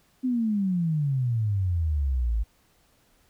sine exponential sweep, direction down, 261.6 to 52.2 Hz, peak -22 dBFS, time 0.23-2.44 s, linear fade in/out 20 ms, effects pink hiss -64 dBFS RMS until 3.29 s

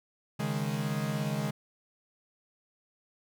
45% pulse chord, C# suspended second, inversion none, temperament equal, 138.59 / 155.56 / 207.7 Hz, C#3 / D#3 / G#3, 0 / 0 / 0 cents, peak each -34 dBFS, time 0.39-1.51 s, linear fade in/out 10 ms, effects none

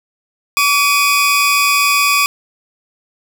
sawtooth tone pair together, 1141.2 / 2489 Hz, C#6 / D#7, +50 / 0 cents, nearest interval octave + major second, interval 1350 cents, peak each -10 dBFS, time 0.57-2.26 s, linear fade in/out 0 ms, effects none

